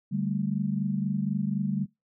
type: chord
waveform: sine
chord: D suspended fourth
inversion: none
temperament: equal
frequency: 146.83 / 196 / 220 Hz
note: D3 / G3 / A3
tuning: 0 / 0 / 0 cents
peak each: -31 / -28 / -32 dBFS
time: 0.11-1.86 s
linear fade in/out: 20 ms
effects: noise-tail reverb RT60 0.2 s tail -24 dB re dry